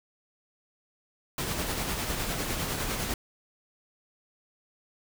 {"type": "noise with tremolo", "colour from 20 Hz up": "pink", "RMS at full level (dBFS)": -30, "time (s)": [1.38, 3.14], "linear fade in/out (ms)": 2, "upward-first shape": "sine", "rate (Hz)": 9.9, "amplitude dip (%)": 35, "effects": []}